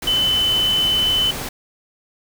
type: tone in noise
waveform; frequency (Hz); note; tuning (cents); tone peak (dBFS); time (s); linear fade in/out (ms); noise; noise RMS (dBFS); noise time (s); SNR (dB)
sine; 3026; F#7; +38; -15; 0.07-1.31; 5; pink; -28; 0.02-1.49; +10
effects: none